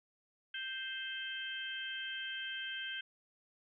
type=harmonic tone; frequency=523.3 Hz; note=C5; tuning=in tune; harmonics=3 / 4 / 5 / 6; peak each=-42 / -51 / -48 / -42 dBFS; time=0.54-3.01 s; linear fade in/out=5 ms; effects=none